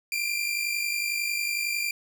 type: tone pair together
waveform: sawtooth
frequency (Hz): 2364 / 2415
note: D7 / D7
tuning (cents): +11 / +48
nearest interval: unison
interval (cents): 37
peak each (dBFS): -25 / -27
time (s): 0.12-1.91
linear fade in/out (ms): 2
effects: none